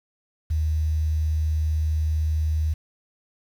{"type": "tone with quantisation", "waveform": "sine", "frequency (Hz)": 77.78, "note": "D#2", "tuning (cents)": 0, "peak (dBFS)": -20, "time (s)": [0.5, 2.74], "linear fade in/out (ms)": 10, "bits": 8, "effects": []}